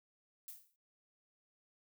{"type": "noise with exponential decay", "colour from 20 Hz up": "violet", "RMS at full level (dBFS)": -45, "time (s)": [0.48, 0.76], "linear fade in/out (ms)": 2, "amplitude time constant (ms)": 59, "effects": ["noise-tail reverb RT60 0.2 s tail -22 dB re dry"]}